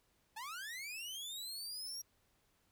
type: linear sweep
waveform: sawtooth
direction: up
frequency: 830.6 to 5700 Hz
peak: -40 dBFS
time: 0.36-2.02 s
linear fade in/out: 10 ms
effects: pink hiss -75 dBFS RMS until 2.71 s